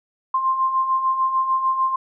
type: beating tone pair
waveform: sine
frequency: 1046.5 / 1053.2 Hz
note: C6 / C6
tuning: 0 / +11 cents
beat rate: 6.7 Hz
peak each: -26 / -18 dBFS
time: 0.34-1.96 s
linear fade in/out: 5 ms
effects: none